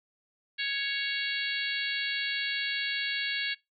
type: harmonic tone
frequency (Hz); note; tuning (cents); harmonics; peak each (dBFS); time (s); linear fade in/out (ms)
555; C#5; +2; 3 / 4 / 5 / 6 / 7 / 8; -34 / -35 / -36 / -37 / -37 / -38; 0.58-3.55; 20
effects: noise-tail reverb RT60 0.2 s tail -23 dB re dry